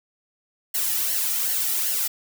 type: noise with flanger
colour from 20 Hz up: blue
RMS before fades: -24 dBFS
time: 0.74-2.08 s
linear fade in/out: 10 ms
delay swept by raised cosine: 0.81 to 1.91 ms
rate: 2.6 Hz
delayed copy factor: -0.6
effects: none